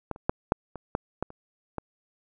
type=clicks; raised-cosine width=1 ms; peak=-16 / -30 / -8 / -6 / -23 / -11 / -14 / -30 / -17 dBFS; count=9; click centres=0.113 / 0.161 / 0.295 / 0.521 / 0.757 / 0.951 / 1.226 / 1.304 / 1.783 s; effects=none